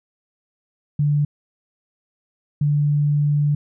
sine tone bursts at uneven times, 146.6 Hz, D3, 3 cents flat, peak -15 dBFS, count 2, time 0.99-1.25 / 2.61-3.55 s, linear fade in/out 5 ms, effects none

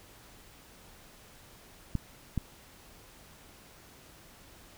clicks, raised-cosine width 5 ms, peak -17 dBFS, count 2, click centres 1.953 / 2.377 s, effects pink hiss -55 dBFS RMS until 4.77 s

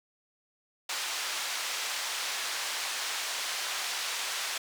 white band-pass noise, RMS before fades -34 dBFS, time 0.89-4.58 s, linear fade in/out 5 ms, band 760 to 5700 Hz, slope 12 dB/octave, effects none

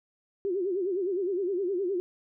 sine tone with vibrato, 374.8 Hz, F#4, 22 cents sharp, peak -26 dBFS, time 0.45-2 s, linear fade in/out 0 ms, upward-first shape sine, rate 9.7 Hz, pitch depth 140 cents each way, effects none

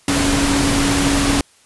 sine tone in noise, 280.3 Hz, C#4, 19 cents sharp, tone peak -17 dBFS, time 0.08-1.41 s, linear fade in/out 2 ms, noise pink, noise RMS -18 dBFS, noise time 0.08-1.41 s, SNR -2 dB, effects white hiss -52 dBFS RMS until 1.65 s + resampled to 24000 Hz

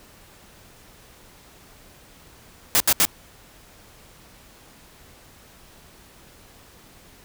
white noise bursts, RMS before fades -17 dBFS, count 3, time 2.75-3.052 s, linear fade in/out 0 ms, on 52 ms, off 73 ms, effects pink hiss -50 dBFS RMS until 7.24 s

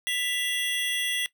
square tone cluster, 1980 / 2769 / 3342 Hz, B6 / F7 / G#7, +4 / -15 / +10 cents, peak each -31 / -32 / -30 dBFS, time 0.07-1.26 s, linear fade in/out 0 ms, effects noise-tail reverb RT60 0.1 s tail -18 dB re dry

